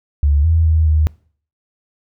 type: tone with pitch steps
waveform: sine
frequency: 72.1 / 81.7 / 79.6 / 77.4 Hz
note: D2 / E2 / D#2 / D#2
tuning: -31 / -15 / +40 / -9 cents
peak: -10 dBFS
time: 0.23-1.07 s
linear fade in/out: 0 ms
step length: 210 ms
effects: noise-tail reverb RT60 0.5 s tail -24 dB re dry